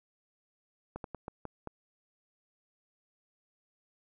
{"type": "slowing click train", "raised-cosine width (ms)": 1, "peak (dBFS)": -25, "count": 6, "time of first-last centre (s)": [0.96, 1.673], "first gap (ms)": 82, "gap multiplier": 1.28, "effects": []}